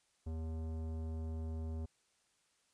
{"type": "tone with tanh clipping", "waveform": "sine", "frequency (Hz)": 80.2, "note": "E2", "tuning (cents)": -47, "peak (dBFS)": -40, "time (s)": [0.26, 1.86], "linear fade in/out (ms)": 10, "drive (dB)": 16, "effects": ["white hiss -75 dBFS RMS until 2.73 s", "resampled to 22050 Hz"]}